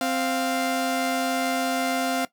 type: tone pair together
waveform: sawtooth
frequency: 261.6 / 698.4 Hz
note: C4 / F5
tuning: 0 / 0 cents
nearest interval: octave + perfect fourth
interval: 1700 cents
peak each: -22 dBFS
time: 0.01-2.25 s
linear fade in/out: 2 ms
effects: noise-tail reverb RT60 0.1 s tail -17 dB re dry